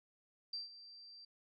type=tone with ADSR envelope; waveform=sine; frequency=4696 Hz; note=D8; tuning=1 cent flat; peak=-38 dBFS; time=0.53-1.25 s; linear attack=5 ms; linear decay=150 ms; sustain=-15 dB; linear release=5 ms; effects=none